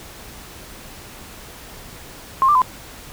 sine tone with pitch steps, 1065 / 1183 / 1016 Hz, C6 / D6 / B5, +30 / +12 / +49 cents, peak -11 dBFS, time 2.42-2.618 s, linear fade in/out 0 ms, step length 66 ms, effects pink hiss -39 dBFS RMS until 3.12 s

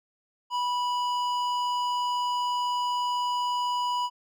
sine tone with hard clipping, 982 Hz, B5, 10 cents flat, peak -27 dBFS, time 0.5-4.1 s, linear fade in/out 50 ms, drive 11 dB, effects none

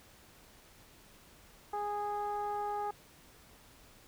15% pulse tone with low-pass filter, 413 Hz, G#4, 10 cents flat, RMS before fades -36 dBFS, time 1.73-2.91 s, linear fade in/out 5 ms, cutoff 940 Hz, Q 2.9, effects pink hiss -59 dBFS RMS until 4.07 s

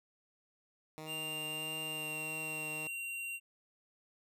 10% pulse tone with vibrato, 155.7 Hz, D#3, 2 cents sharp, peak -36 dBFS, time 0.98-2.87 s, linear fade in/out 0 ms, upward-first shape triangle, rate 1.6 Hz, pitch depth 21 cents each way
square tone with pitch glide, 2789 to 2755 Hz, F7 to F7, -3 to -24 cents, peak -39 dBFS, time 1.06-3.4 s, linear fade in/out 50 ms, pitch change -21 cents, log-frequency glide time 1.96-2.18 s
effects none

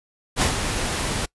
pink noise with ADSR envelope, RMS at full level -18 dBFS, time 0.36-1.26 s, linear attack 53 ms, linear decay 110 ms, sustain -7 dB, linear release 11 ms, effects noise-tail reverb RT60 0.1 s tail -24 dB re dry + resampled to 24000 Hz

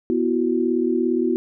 sine chord, B suspended fourth, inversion none, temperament equal with one note detuned, 246.9 / 332.7 / 370 Hz, B3 / E4 / F#4, 0 / +16 / 0 cents, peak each -22 dBFS, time 0.1-1.36 s, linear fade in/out 0 ms, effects none

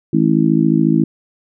harmonic tone, 54.1 Hz, A1, 29 cents flat, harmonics 3 / 4 / 5 / 6, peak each -16 / -16 / -16 / -16 dBFS, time 0.13-1.04 s, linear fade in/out 5 ms, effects none

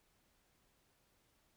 silence, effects pink hiss -75 dBFS RMS until 1.56 s

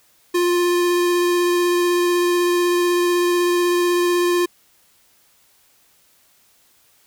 square tone with vibrato, 351.6 Hz, F4, 12 cents sharp, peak -16 dBFS, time 0.34-4.46 s, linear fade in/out 10 ms, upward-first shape sine, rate 16 Hz, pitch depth 9 cents each way, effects white hiss -57 dBFS RMS until 7.06 s

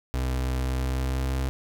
35% pulse tone with pitch glide, 64 to 65.69 Hz, C2 to C2, -38 to +7 cents, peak -23 dBFS, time 0.14-1.49 s, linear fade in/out 0 ms, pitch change +45 cents, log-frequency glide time 0.54-1.37 s, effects none

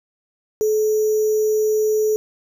sine tone with sample-and-hold, 430 Hz, A4, 40 cents flat, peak -15 dBFS, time 0.61-2.16 s, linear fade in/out 0 ms, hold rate 6300 Hz, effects none

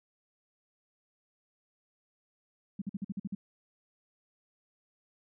sine tone bursts, 197.8 Hz, G3, 16 cents sharp, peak -32 dBFS, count 8, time 2.79-3.35 s, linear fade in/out 5 ms, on 28 ms, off 48 ms, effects none

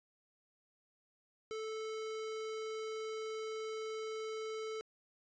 square tone, 438.3 Hz, A4, 7 cents flat, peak -40 dBFS, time 1.51-4.81 s, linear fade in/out 0 ms, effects resampled to 16000 Hz

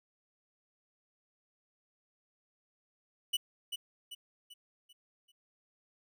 45% pulse tone with echo, 2958 Hz, F#7, 1 cent flat, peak -28 dBFS, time 3.33-3.37 s, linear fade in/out 10 ms, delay 390 ms, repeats 5, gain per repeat -7 dB, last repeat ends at 5.32 s, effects none

